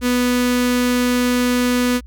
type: tone with notch filter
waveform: sawtooth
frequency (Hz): 246.9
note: B3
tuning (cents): 0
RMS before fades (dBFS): -17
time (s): 0.01-2.01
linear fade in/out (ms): 50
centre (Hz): 770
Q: 1.7
effects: added 60 Hz sine -35 dBFS peak until 2.06 s